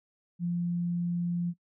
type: tone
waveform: sine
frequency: 173.6 Hz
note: F3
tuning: 10 cents flat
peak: -27 dBFS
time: 0.39-1.54 s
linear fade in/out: 50 ms
effects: noise-tail reverb RT60 0.1 s tail -21 dB re dry